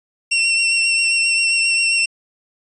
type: tone with vibrato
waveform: sawtooth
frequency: 2718 Hz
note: F7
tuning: 48 cents flat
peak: -11 dBFS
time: 0.31-2.06 s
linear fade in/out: 10 ms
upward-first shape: triangle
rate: 7.5 Hz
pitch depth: 23 cents each way
effects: resampled to 22050 Hz